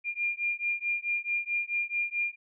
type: beating tone pair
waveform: sine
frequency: 2402 / 2406.6 Hz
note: D7 / D7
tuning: +38 / +42 cents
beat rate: 4.6 Hz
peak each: -31 / -31 dBFS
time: 0.04-2.36 s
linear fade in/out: 50 ms
effects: none